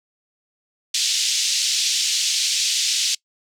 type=band-pass noise; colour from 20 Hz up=white; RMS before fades=-21 dBFS; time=0.94-3.15 s; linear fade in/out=5 ms; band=2900 to 6700 Hz; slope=24 dB/octave; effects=noise-tail reverb RT60 0.1 s tail -24 dB re dry